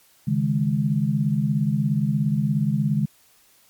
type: chord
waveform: sine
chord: C# suspended second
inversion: none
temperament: equal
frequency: 138.59 / 155.56 / 207.7 Hz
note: C#3 / D#3 / G#3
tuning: 0 / 0 / 0 cents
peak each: -23 dBFS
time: 0.27-3.06 s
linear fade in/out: 10 ms
effects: white hiss -57 dBFS RMS until 3.69 s + MP3 96 kbps